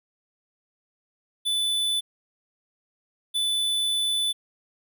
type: tone pair in turn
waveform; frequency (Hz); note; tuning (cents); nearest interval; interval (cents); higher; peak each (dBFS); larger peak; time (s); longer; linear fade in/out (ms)
square; 3492 / 3492; A7 / A7; -14 / -14; unison; 0; neither; -23; neither; 1.45-2.01 / 3.34-4.33; second; 20
effects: none